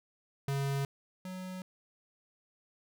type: tone pair in turn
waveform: square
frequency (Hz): 138.59 / 185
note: C#3 / F#3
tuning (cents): 0 / 0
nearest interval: perfect fourth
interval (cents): 500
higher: second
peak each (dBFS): -31 / -40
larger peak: first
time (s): 0.48-0.85 / 1.25-1.62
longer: neither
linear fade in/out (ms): 2
effects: none